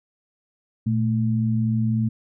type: tone pair together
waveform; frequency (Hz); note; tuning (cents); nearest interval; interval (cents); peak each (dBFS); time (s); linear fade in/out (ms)
sine; 116.41 / 220; A#2 / A3; -2 / 0; major seventh; 1102; -21 / -22; 0.86-2.09; 10
effects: none